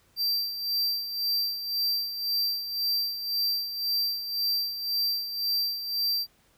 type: tone with tremolo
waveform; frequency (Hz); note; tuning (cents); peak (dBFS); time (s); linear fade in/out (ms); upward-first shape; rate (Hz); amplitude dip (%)
square; 4699; D8; 0; -24; 0.16-6.27; 50; sine; 1.9; 65
effects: pink hiss -64 dBFS RMS until 6.57 s